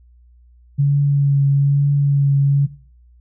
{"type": "tone with vibrato", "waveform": "sine", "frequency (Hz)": 141, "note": "C#3", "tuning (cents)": 30, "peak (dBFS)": -11, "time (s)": [0.78, 2.67], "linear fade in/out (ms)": 20, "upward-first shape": "triangle", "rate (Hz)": 1.1, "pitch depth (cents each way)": 22, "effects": ["noise-tail reverb RT60 0.5 s tail -18 dB re dry", "added 60 Hz sine -46 dBFS peak until 3.2 s"]}